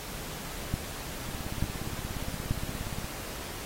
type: two click trains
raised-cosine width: 5 ms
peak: -24 / -15 dBFS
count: 31 / 3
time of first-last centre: 1.29-3.044 / 0.74-2.51 s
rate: 17.1 / 1.13 Hz
effects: pink hiss -40 dBFS RMS until 3.65 s + AAC 48 kbps